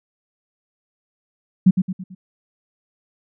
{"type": "tone with echo", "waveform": "sine", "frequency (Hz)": 185.9, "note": "F#3", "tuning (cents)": 8, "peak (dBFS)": -7, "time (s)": [1.66, 1.71], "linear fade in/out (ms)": 10, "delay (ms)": 110, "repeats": 4, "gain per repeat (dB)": -7, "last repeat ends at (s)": 2.15, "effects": []}